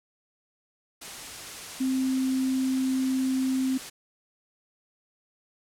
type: tone in noise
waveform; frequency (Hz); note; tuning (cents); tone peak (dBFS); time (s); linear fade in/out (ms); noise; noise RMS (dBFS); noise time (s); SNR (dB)
sine; 261.6; C4; 0; -23; 1.8-3.78; 10; white; -39; 1.01-3.9; +13
effects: low-pass 10000 Hz 12 dB/octave